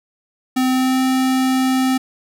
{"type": "tone with pitch glide", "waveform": "square", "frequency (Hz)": [257.3, 260.3], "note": ["C4", "C4"], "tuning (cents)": [-29, -9], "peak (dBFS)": -15, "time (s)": [0.56, 1.98], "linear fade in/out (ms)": 10, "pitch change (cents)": 20, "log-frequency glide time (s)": [0.68, 1.02], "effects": []}